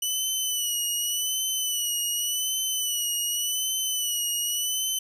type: tone with vibrato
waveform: 15% pulse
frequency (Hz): 2967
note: F#7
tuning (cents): +4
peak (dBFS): -18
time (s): 0.02-4.99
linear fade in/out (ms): 5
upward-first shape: sine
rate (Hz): 0.87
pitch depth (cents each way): 53
effects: none